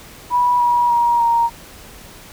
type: tone with pitch steps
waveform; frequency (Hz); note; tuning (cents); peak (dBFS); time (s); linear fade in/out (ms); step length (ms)
sine; 978 / 962.9 / 948 / 933.3; B5 / B5 / A#5 / A#5; -17 / -44 / +29 / +2; -12; 0.3-1.5; 50; 300
effects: pink hiss -40 dBFS RMS until 2.32 s